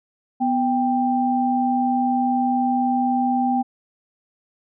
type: tone pair together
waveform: sine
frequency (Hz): 248.2 / 788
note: B3 / G5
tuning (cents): +9 / +9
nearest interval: octave + minor sixth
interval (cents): 2000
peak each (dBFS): -20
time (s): 0.4-3.63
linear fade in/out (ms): 20
effects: none